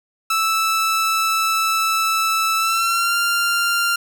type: tone with pitch glide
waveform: sawtooth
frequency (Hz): 1316 to 1391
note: E6 to F6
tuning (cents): -3 to -7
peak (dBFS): -13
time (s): 0.3-3.96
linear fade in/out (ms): 5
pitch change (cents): +96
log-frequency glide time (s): 2.57-3.16
effects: none